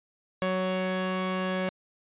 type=tone pair together; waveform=sawtooth; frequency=186.1 / 557.7 Hz; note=F#3 / C#5; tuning=+10 / +10 cents; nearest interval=octave + perfect fifth; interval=1900 cents; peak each=-25 / -26 dBFS; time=0.42-1.69 s; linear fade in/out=0 ms; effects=resampled to 8000 Hz